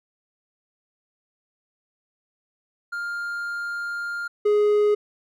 triangle tone pair in turn, 1403 / 417.1 Hz, F6 / G#4, +8 / +7 cents, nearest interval octave + major sixth, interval 2101 cents, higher first, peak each -25 / -14 dBFS, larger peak second, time 2.92-4.28 / 4.45-4.95 s, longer first, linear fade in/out 10 ms, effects none

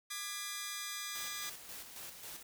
10% pulse chord, G# diminished, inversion second, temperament just, 1196.1 / 1661.2 / 1993.5 Hz, D6 / G#6 / B6, +31 / 0 / +16 cents, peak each -36 dBFS, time 0.1-1.5 s, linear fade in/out 10 ms
white noise with tremolo, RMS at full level -47 dBFS, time 1.15-2.43 s, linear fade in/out 5 ms, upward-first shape square, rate 3.7 Hz, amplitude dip 45%
effects none

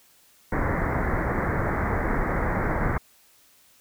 pink low-pass noise, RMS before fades -25 dBFS, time 0.52-2.98 s, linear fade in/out 5 ms, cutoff 2100 Hz, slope 96 dB/octave, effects white hiss -58 dBFS RMS until 3.8 s

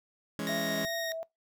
sawtooth chord, C# minor, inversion first, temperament just, 166.31 / 207.9 / 277.2 Hz, E3 / G#3 / C#4, +16 / +2 / 0 cents, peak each -35 / -32 / -33 dBFS, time 0.39-0.85 s, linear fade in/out 0 ms
20% pulse tone, 1864.7 Hz, A#6, in tune, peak -29 dBFS, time 0.47-1.12 s, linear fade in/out 0 ms
sine tone with vibrato, 661 Hz, E5, 5 cents sharp, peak -34 dBFS, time 0.49-1.23 s, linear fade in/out 0 ms, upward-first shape sine, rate 2.7 Hz, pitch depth 27 cents each way
effects noise-tail reverb RT60 0.2 s tail -24 dB re dry

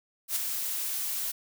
blue noise with ADSR envelope, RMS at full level -27 dBFS, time 0.28-1.32 s, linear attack 79 ms, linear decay 9 ms, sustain -5 dB, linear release 13 ms, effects none

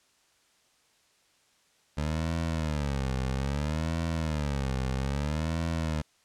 20% pulse tone with vibrato, 73.3 Hz, D2, 3 cents flat, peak -23 dBFS, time 1.97-6.02 s, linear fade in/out 10 ms, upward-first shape sine, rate 0.61 Hz, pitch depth 210 cents each way, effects white hiss -66 dBFS RMS until 6.24 s + low-pass 8000 Hz 12 dB/octave

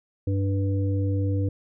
harmonic tone, 98 Hz, G2, in tune, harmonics 1 / 3 / 5, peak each -22 / -30 / -34 dBFS, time 0.27-1.49 s, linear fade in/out 5 ms, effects none

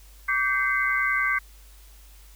sine tone cluster, 1153 / 1561 / 2050 / 2180 Hz, D6 / G6 / C7 / C#7, -32 / -8 / -36 / -29 cents, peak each -28 / -25 / -25 / -32 dBFS, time 0.28-1.39 s, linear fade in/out 10 ms, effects added 50 Hz sine -47 dBFS peak until 2.35 s + white hiss -55 dBFS RMS until 2.35 s

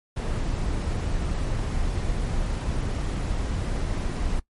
brown noise, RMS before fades -26 dBFS, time 0.16-4.4 s, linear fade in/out 10 ms, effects noise-tail reverb RT60 0.1 s tail -20 dB re dry + MP3 48 kbps

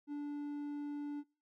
triangle tone, 291 Hz, D4, 16 cents flat, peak -36 dBFS, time 0.07-1.24 s, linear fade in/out 50 ms, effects noise-tail reverb RT60 0.3 s tail -22 dB re dry

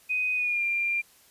sine tone with pitch glide, 2500 to 2387 Hz, D#7 to D7, +8 to +28 cents, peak -24 dBFS, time 0.09-1.02 s, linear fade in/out 20 ms, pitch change -80 cents, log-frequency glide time 0.35-0.63 s, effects white hiss -58 dBFS RMS until 1.3 s + resampled to 32000 Hz

